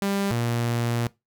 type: tone pair in turn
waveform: sawtooth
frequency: 198.5 / 118.29 Hz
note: G3 / A#2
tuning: +22 / +26 cents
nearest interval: major sixth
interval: 896 cents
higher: first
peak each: -19 dBFS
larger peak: neither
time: 0.02-0.31 / 0.31-1.07 s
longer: second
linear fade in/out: 0 ms
effects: noise-tail reverb RT60 0.2 s tail -20 dB re dry